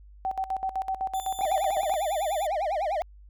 sine tone with tremolo, 765 Hz, G5, 42 cents flat, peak -25 dBFS, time 0.25-1.94 s, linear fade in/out 0 ms, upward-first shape square, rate 7.9 Hz, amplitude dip 80%
15% pulse tone, 3520 Hz, A7, in tune, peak -32 dBFS, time 1.14-2.47 s, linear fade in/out 5 ms
triangle tone with vibrato, 698.5 Hz, F5, in tune, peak -23 dBFS, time 1.41-3.02 s, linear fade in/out 0 ms, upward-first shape sine, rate 10 Hz, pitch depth 270 cents each way
effects added 50 Hz sine -47 dBFS peak until 3.29 s

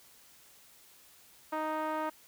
5% pulse tone with low-pass filter, 311.1 Hz, D#4, in tune, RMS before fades -34 dBFS, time 1.52-2.1 s, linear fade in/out 10 ms, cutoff 990 Hz, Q 1.6, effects white hiss -59 dBFS RMS until 2.27 s

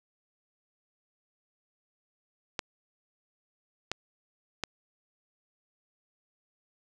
clicks, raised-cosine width 0.2 ms, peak -13 dBFS, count 3, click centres 2.592 / 3.916 / 4.637 s, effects none

